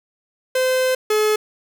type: tone pair in turn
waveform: 45% pulse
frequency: 515 / 427.4 Hz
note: C5 / G#4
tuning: -28 / +50 cents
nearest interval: minor third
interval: 322 cents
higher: first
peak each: -16 / -15 dBFS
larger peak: second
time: 0.55-0.95 / 1.1-1.36 s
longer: first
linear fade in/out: 5 ms
effects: none